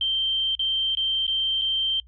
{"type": "tone with dropouts", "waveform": "sine", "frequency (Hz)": 3136, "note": "G7", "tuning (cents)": 0, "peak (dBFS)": -21, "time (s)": [0.01, 2], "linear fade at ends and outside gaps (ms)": 2, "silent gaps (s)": [[0.552, 0.593], [0.951, 0.971], [1.267, 1.278], [1.614, 1.618]], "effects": ["noise-tail reverb RT60 0.1 s tail -25 dB re dry", "added 60 Hz sine -48 dBFS peak until 2.07 s"]}